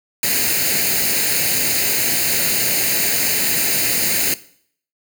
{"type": "noise with comb filter", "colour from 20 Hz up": "white", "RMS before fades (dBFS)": -18, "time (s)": [0.23, 4.34], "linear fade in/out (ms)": 2, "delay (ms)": 0.44, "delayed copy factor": 0.7, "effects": ["noise-tail reverb RT60 0.6 s tail -18 dB re dry", "high-pass 100 Hz 12 dB/octave"]}